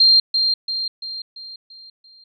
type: tone with echo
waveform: sine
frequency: 4186 Hz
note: C8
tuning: in tune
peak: -9 dBFS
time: 0-0.2 s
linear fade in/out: 5 ms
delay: 340 ms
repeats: 6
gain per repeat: -6 dB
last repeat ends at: 2.24 s
effects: none